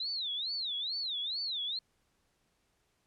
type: tone with vibrato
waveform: sine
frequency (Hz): 3884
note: B7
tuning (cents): -30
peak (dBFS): -33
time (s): 0-1.79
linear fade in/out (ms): 5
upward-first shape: sine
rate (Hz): 2.3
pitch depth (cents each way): 260
effects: pink hiss -75 dBFS RMS until 3.06 s + low-pass 11000 Hz 12 dB/octave